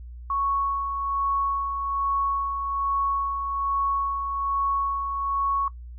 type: tone with tremolo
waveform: sine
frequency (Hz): 1108.7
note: C#6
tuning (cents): 0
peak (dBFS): -21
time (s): 0.3-5.68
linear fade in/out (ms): 2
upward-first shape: sine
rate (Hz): 1.2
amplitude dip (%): 45
effects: noise-tail reverb RT60 0.1 s tail -19 dB re dry + added 60 Hz sine -37 dBFS peak until 5.98 s